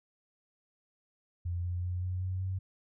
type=tone with pitch steps; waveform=sine; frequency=87.31 / 88.63 / 89.97 / 91.33 / 92.72 / 94.12 Hz; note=F2 / F2 / F#2 / F#2 / F#2 / F#2; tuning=0 / +26 / -48 / -22 / +4 / +30 cents; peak=-31 dBFS; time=1.45-2.59 s; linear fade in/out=10 ms; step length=190 ms; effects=none